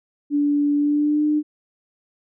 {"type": "tone with pitch glide", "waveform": "sine", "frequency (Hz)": [290, 300.7], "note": ["D4", "D4"], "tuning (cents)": [-22, 41], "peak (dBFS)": -16, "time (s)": [0.3, 1.43], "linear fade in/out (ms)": 50, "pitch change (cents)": 63, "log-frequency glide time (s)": [0.76, 1.25], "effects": []}